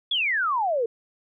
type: exponential sweep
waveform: sine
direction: down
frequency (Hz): 3493 to 440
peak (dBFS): -21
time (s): 0.11-0.86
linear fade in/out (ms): 5
effects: none